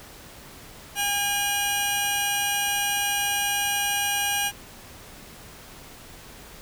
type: tone pair together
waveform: 15% pulse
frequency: 810 / 2887 Hz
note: G#5 / F#7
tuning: -43 / -43 cents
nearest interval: octave + minor seventh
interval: 2200 cents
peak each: -19 dBFS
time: 0.95-4.52 s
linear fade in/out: 50 ms
effects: pink hiss -45 dBFS RMS until 6.61 s